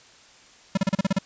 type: tone bursts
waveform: square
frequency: 193.3 Hz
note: G3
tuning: 24 cents flat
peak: -19 dBFS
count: 8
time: 0.75-1.187 s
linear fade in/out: 5 ms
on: 24 ms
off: 35 ms
effects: white hiss -52 dBFS RMS until 1.25 s + resampled to 16000 Hz